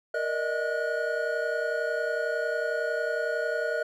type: tone cluster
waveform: triangle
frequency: 466.2 / 602 / 633 / 1452 Hz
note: A#4 / D5 / D#5 / F#6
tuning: 0 / +43 / +30 / -33 cents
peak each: -30 dBFS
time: 0.14-3.83 s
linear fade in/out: 5 ms
effects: none